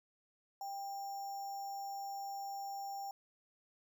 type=tone with sample-and-hold; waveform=sine; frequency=792 Hz; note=G5; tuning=18 cents sharp; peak=-40 dBFS; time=0.61-3.11 s; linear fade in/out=2 ms; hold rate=6300 Hz; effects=none